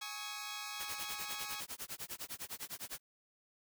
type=chord; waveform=10% pulse; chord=Ab suspended fourth; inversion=none; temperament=equal with one note detuned; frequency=830.6 / 1108.7 / 1275.1 Hz; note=Ab5 / Db6 / Eb6; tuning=0 / 0 / +42 cents; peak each=-38 dBFS; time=0.01-1.61 s; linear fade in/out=10 ms
type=noise with tremolo; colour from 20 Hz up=white; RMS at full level=-42 dBFS; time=0.79-3 s; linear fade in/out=20 ms; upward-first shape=sine; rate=9.9 Hz; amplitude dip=100%
effects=none